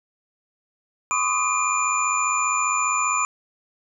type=tone cluster; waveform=sine; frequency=1028 / 1153 / 1248 / 2416 / 7040 Hz; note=C6 / D6 / D#6 / D7 / A8; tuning=-31 / -32 / +5 / +48 / 0 cents; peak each=-26 dBFS; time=1.11-3.25 s; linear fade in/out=0 ms; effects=none